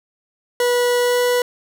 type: tone with pitch glide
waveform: 40% pulse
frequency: 487.8 to 490.9 Hz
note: B4 to B4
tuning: -21 to -10 cents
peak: -14 dBFS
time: 0.6-1.42 s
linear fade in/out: 2 ms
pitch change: +11 cents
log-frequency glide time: 1-1.2 s
effects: none